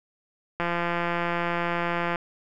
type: click train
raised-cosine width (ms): 0.5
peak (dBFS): -12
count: 269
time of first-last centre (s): 0.6-2.158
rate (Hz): 172
effects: none